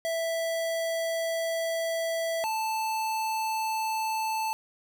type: tone pair in turn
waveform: square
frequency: 659.3 / 880.1 Hz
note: E5 / A5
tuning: 0 / 0 cents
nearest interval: perfect fourth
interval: 500 cents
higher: second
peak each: -28 dBFS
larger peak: neither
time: 0.05-2.44 / 2.44-4.53 s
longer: first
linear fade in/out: 0 ms
effects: none